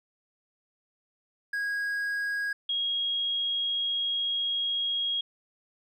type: tone pair in turn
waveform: triangle / sine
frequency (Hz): 1645 / 3282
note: G#6 / G#7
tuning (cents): -17 / -21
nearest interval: octave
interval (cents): 1196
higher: second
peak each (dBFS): -26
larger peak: neither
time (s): 1.53-2.53 / 2.69-5.21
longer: second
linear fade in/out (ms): 5
effects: none